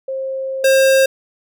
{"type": "tone pair in turn", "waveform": ["sine", "square"], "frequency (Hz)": [532, 534], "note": ["C5", "C5"], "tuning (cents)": [29, 35], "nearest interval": "unison", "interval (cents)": 6, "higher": "second", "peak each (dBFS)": [-20, -10], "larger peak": "second", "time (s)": [[0.08, 0.64], [0.64, 1.06]], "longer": "first", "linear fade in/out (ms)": 5, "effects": []}